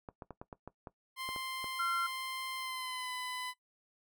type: clicks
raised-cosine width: 1 ms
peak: -30 dBFS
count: 10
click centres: 0.088 / 0.222 / 0.307 / 0.415 / 0.528 / 0.676 / 0.872 / 1.29 / 1.362 / 1.643 s
type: tone with pitch glide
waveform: 15% pulse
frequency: 1046.5 to 1004.4 Hz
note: C6 to B5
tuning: 0 to +29 cents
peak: -32 dBFS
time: 1.16-3.54 s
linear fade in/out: 50 ms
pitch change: -71 cents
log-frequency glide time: 2.56-3.11 s
type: tone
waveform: sine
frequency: 1368 Hz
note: F6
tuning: 36 cents flat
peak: -30 dBFS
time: 1.79-2.07 s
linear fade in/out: 10 ms
effects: noise-tail reverb RT60 0.1 s tail -17 dB re dry